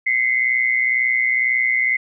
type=tone pair together; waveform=sine; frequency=2046 / 2168 Hz; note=C7 / C#7; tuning=-39 / -39 cents; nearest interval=minor second; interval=100 cents; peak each=-17 / -20 dBFS; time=0.06-1.97 s; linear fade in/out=10 ms; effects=none